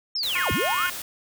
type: linear two-way sweep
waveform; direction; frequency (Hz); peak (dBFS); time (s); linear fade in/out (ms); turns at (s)
sine; down then up; 5500 to 55 to 1527; -24; 0.15-0.87; 5; 0.52
type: noise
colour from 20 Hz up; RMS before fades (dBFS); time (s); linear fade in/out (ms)
white; -34; 0.23-1.02; 2
type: harmonic tone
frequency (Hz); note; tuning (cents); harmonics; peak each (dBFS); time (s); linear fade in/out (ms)
357.5; F4; +41; 3 / 4 / 5 / 6 / 7 / 8 / 9; -30 / -31 / -32 / -33 / -33 / -34 / -35; 0.35-0.9; 5
effects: none